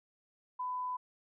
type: tone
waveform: sine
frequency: 1001 Hz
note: B5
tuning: 23 cents sharp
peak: -34 dBFS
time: 0.59-0.97 s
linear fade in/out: 10 ms
effects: none